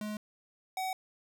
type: tone pair in turn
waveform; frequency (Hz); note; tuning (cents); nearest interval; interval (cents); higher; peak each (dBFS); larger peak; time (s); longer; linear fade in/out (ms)
square; 211.5 / 753.7; G#3 / F#5; +32 / +32; octave + minor seventh; 2200; second; -36 / -33; second; 0.01-0.17 / 0.77-0.93; neither; 2
effects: none